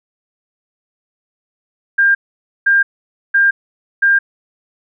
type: tone bursts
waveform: sine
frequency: 1600 Hz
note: G6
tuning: 35 cents sharp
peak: -8 dBFS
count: 4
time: 1.98-4.19 s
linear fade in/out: 10 ms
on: 170 ms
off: 510 ms
effects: none